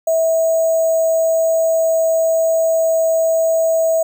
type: tone with sample-and-hold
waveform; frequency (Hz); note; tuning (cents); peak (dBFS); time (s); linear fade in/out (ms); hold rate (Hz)
sine; 651; E5; -22; -12; 0.07-4.03; 5; 7350
effects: none